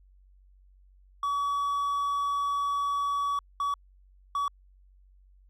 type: tone bursts at uneven times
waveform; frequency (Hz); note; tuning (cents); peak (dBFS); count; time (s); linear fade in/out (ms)
triangle; 1136; C#6; +42; -24; 3; 1.23-3.39 / 3.6-3.74 / 4.35-4.48; 2
effects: added 47 Hz sine -55 dBFS peak until 5.49 s